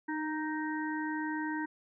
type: harmonic tone with a mistuned harmonic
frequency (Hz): 311.1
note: D#4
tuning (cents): 0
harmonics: 1 / 3 / 5 / 6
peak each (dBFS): -34 / -39 / -41 / -42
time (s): 0.08-1.66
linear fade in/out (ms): 10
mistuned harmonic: 1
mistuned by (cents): -15
effects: none